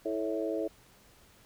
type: harmonic tone with a mistuned harmonic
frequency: 108.8 Hz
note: A2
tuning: 19 cents flat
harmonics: 3 / 4 / 5 / 6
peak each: -34 / -35 / -36 / -37 dBFS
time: 0.05-0.68 s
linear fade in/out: 10 ms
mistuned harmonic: 5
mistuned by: +35 cents
effects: pink hiss -60 dBFS RMS until 1.45 s